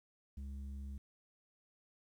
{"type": "tone with low-pass filter", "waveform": "square", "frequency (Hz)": 68.4, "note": "C#2", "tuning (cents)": -23, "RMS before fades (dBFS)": -45, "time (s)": [0.37, 0.98], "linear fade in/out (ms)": 5, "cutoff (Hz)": 150, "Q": 7.6, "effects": ["12-bit"]}